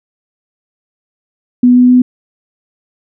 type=tone with pitch steps; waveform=sine; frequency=246.9 / 248.6 / 250.3 Hz; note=B3 / B3 / B3; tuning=0 / +12 / +23 cents; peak=-3 dBFS; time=1.63-2.02 s; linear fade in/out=5 ms; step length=130 ms; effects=none